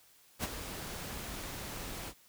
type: noise with ADSR envelope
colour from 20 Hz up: pink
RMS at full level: -33 dBFS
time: 0.39-2.14 s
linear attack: 49 ms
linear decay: 26 ms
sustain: -9 dB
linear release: 63 ms
effects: white hiss -63 dBFS RMS until 2.28 s